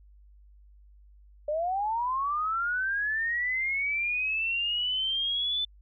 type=linear sweep; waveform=sine; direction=up; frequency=580 to 3526 Hz; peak=-26 dBFS; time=1.48-5.65 s; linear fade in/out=5 ms; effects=added 50 Hz sine -52 dBFS peak until 5.81 s